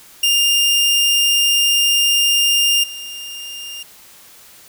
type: tone with level steps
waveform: sawtooth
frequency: 2805 Hz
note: F7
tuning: 7 cents sharp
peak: -9 / -25 dBFS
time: 0.23-3.83 s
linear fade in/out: 5 ms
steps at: 2.83 s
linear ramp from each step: 10 ms
effects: white hiss -44 dBFS RMS until 4.68 s